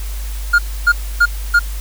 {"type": "tone bursts", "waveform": "triangle", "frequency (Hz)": 1416, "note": "F6", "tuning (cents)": 23, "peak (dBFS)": -5, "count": 4, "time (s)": [0.53, 1.594], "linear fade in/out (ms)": 10, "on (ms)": 56, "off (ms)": 280, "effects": ["added 50 Hz sine -21 dBFS peak until 1.8 s", "white hiss -35 dBFS RMS until 1.8 s"]}